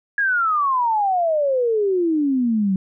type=exponential sweep; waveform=sine; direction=down; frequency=1680 to 185 Hz; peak=-16 dBFS; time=0.18-2.76 s; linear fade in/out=2 ms; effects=none